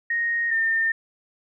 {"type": "tone pair in turn", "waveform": "sine", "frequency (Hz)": [1864.7, 1810.6], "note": ["A#6", "A6"], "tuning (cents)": [0, 49], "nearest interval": "minor second", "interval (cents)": 51, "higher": "first", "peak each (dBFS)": [-21, -19], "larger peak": "second", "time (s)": [[0.1, 0.51], [0.51, 0.92]], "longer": "neither", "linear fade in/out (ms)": 5, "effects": []}